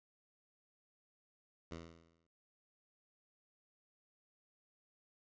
10% pulse tone with exponential decay, 83 Hz, E2, 12 cents sharp, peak -35 dBFS, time 1.71-2.27 s, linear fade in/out 5 ms, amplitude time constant 120 ms, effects resampled to 16000 Hz

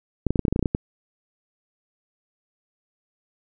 clicks, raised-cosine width 3 ms, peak -8 dBFS, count 12, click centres 0.267 / 0.306 / 0.358 / 0.393 / 0.452 / 0.482 / 0.526 / 0.561 / 0.593 / 0.627 / 0.658 / 0.749 s, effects none

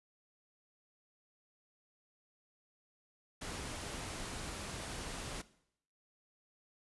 pink noise, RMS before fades -43 dBFS, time 3.41-5.42 s, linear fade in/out 10 ms, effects noise-tail reverb RT60 0.7 s tail -18 dB re dry + resampled to 24000 Hz

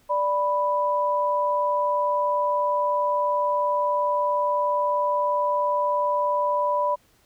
sine tone pair together, 587.3 / 987.7 Hz, D5 / B5, 0 / 0 cents, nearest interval major sixth, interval 900 cents, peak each -24 / -22 dBFS, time 0.09-6.96 s, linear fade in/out 20 ms, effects pink hiss -61 dBFS RMS until 7.25 s

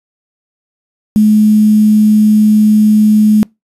sine tone with quantisation, 213.3 Hz, G#3, 46 cents sharp, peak -4 dBFS, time 1.16-3.43 s, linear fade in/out 0 ms, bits 5, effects noise-tail reverb RT60 0.2 s tail -26 dB re dry + resampled to 32000 Hz

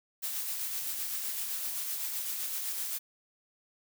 blue noise with tremolo, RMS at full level -34 dBFS, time 0.22-2.99 s, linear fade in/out 20 ms, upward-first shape sine, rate 7.8 Hz, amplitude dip 30%, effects none

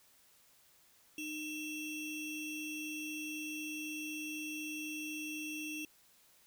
square ring-modulated tone, 1496 Hz, F#6, 19 cents sharp, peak -37 dBFS, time 1.18-5.85 s, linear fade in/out 2 ms, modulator 1190 Hz, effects white hiss -66 dBFS RMS until 6.46 s

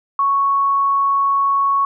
sine tone, 1108.7 Hz, C#6, in tune, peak -13 dBFS, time 0.19-1.85 s, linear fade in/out 2 ms, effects none

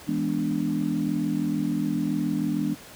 sine chord, E dominant seventh, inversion none, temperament equal, 164.81 / 207.7 / 246.9 / 293.7 Hz, E3 / G#3 / B3 / D4, 0 / 0 / 0 / 0 cents, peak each -30 / -29 / -29 / -27 dBFS, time 0.07-2.75 s, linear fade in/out 20 ms, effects pink hiss -45 dBFS RMS until 2.95 s + high-pass 80 Hz 12 dB/octave

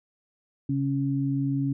sine tone pair together, 136.9 / 276.5 Hz, C#3 / C#4, -21 / -4 cents, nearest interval octave, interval 1217 cents, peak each -26 dBFS, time 0.69-1.73 s, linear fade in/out 5 ms, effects none

